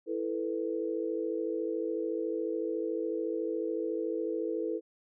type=chord; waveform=sine; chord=E suspended fourth; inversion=none; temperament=equal; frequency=329.6 / 440 / 493.9 Hz; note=E4 / A4 / B4; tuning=0 / 0 / 0 cents; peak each=-34 / -34 / -36 dBFS; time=0.06-4.81 s; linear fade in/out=50 ms; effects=none